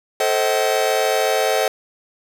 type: chord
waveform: 45% pulse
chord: A diminished seventh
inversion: none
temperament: just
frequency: 440 / 528 / 633.6 / 760.3 Hz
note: A4 / C5 / Eb5 / Gb5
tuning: 0 / +16 / +31 / +47 cents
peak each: -22 dBFS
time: 0.2-1.68 s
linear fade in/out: 2 ms
effects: none